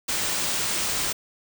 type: band-stop noise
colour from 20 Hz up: white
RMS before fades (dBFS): -26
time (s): 0.08-1.13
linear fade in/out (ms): 10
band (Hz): 10000 to 15000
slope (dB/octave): 96
effects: none